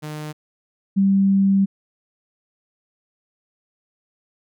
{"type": "tone pair in turn", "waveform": ["sawtooth", "sine"], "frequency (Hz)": [152.1, 195.47], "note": ["D#3", "G3"], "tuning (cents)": [-39, -5], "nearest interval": "major third", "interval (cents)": 434, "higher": "second", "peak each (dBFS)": [-25, -13], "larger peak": "second", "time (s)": [[0.02, 0.33], [0.96, 1.66]], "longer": "second", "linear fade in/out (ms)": 20, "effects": []}